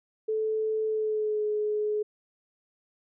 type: tone with pitch glide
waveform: sine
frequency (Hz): 436.2 to 422.6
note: A4 to G#4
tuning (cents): -15 to +30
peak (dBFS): -25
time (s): 0.28-2.03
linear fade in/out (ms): 10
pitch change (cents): -55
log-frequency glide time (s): 0.87-1.46
effects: none